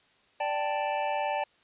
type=chord; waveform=square; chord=D suspended fourth; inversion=none; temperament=just; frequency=587.3 / 783.1 / 881 Hz; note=D5 / G5 / A5; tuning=0 / -2 / +2 cents; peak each=-33 / -33 / -32 dBFS; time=0.4-1.44 s; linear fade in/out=5 ms; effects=white hiss -64 dBFS RMS until 1.63 s + resampled to 8000 Hz